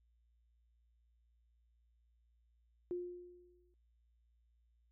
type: tone with exponential decay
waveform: sine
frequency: 354.9 Hz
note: F4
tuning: 28 cents sharp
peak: -35 dBFS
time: 2.91-3.74 s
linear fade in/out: 0 ms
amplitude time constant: 180 ms
effects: noise-tail reverb RT60 0.1 s tail -25 dB re dry + added 58 Hz sine -70 dBFS peak until 4.91 s